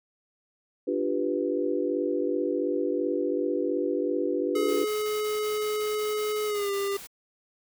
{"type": "chord", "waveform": "sine", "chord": "G dominant seventh", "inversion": "second", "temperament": "equal", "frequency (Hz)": [293.7, 349.2, 392, 493.9], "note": ["D4", "F4", "G4", "B4"], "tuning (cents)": [0, 0, 0, 0], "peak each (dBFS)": -30, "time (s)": [0.87, 4.85], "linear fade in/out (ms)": 10}
{"type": "tone with pitch glide", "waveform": "square", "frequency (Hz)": [424.4, 398.3], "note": ["G#4", "G4"], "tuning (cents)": [38, 28], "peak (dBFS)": -27, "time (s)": [4.55, 6.97], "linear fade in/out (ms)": 5, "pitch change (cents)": -110, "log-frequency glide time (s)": [6.46, 6.71]}
{"type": "noise bursts", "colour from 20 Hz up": "white", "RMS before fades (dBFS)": -43, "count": 13, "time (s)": [4.68, 7.072], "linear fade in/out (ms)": 10, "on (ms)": 160, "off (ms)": 26}
{"effects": []}